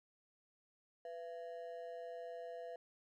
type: ring-modulated tone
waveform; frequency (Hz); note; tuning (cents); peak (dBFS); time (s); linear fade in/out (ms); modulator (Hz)
triangle; 587.3; D5; 0; -40; 1.05-2.76; 2; 89.3
effects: none